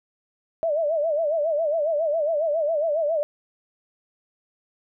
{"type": "tone with vibrato", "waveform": "sine", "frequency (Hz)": 622.3, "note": "D#5", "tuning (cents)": 0, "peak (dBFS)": -20, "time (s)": [0.63, 3.23], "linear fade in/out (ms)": 0, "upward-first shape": "sine", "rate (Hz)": 7.3, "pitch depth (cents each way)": 130, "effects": []}